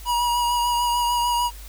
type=tone with vibrato; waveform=square; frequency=961 Hz; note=B5; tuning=48 cents flat; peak=-20 dBFS; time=0.05-1.51 s; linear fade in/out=50 ms; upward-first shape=sine; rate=6.7 Hz; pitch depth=20 cents each way; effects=added 50 Hz sine -37 dBFS peak until 1.68 s + white hiss -45 dBFS RMS until 1.68 s